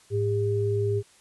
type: tone pair together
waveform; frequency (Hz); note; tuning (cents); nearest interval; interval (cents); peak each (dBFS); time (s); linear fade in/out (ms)
sine; 106.69 / 402.8; G#2 / G4; +47 / +47; octave + major seventh; 2300; -25; 0.1-1.03; 50
effects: white hiss -57 dBFS RMS until 1.2 s + resampled to 24000 Hz